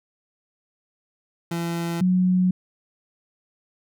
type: tone pair in turn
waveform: 30% pulse / sine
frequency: 169.2 / 183.13 Hz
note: E3 / F#3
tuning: +45 / -18 cents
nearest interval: minor second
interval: 137 cents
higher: second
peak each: -22 / -16 dBFS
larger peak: second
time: 1.51-2.01 / 2.01-2.51 s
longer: neither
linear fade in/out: 5 ms
effects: none